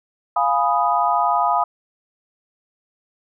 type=chord; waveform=sine; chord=F half-diminished seventh; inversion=none; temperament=equal; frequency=698.5 / 830.6 / 987.8 / 1244.5 Hz; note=F5 / Ab5 / Cb6 / Eb6; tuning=0 / 0 / 0 / 0 cents; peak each=-21 dBFS; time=0.36-1.64 s; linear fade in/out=5 ms; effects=none